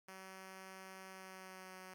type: tone with pitch glide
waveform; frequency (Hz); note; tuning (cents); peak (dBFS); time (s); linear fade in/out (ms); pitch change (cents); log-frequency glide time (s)
5% pulse; 189.6 to 186.45; F#3 to F#3; +43 to +14; -40; 0.08-1.94; 5; -29; 1.09-1.76
effects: 13-bit